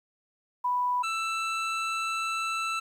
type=tone pair in turn; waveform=sine / 25% pulse; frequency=987.8 / 1327 Hz; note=B5 / E6; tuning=0 / +11 cents; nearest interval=perfect fourth; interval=511 cents; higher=second; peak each=-24 dBFS; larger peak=neither; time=0.64-1.03 / 1.03-2.8 s; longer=second; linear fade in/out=10 ms; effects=low-pass 7000 Hz 12 dB/octave + 10-bit